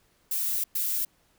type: noise bursts at uneven times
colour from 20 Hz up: violet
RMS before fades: -28 dBFS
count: 2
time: 0.31-0.64 / 0.75-1.05 s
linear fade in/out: 5 ms
effects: pink hiss -66 dBFS RMS until 1.38 s